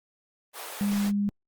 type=high-pass noise; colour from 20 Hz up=pink; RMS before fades=-38 dBFS; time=0.53-1.12 s; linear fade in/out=50 ms; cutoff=490 Hz; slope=24 dB/octave
type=tone; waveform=sine; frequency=203 Hz; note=G#3; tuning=39 cents flat; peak=-23 dBFS; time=0.81-1.29 s; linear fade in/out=0 ms
effects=Opus 32 kbps